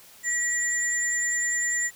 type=tone pair together; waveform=sine; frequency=1930 / 7205 Hz; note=B6 / A8; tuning=-40 / +40 cents; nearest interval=octave + major seventh; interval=2280 cents; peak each=-26 dBFS; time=0.23-1.91 s; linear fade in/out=50 ms; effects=white hiss -51 dBFS RMS until 1.95 s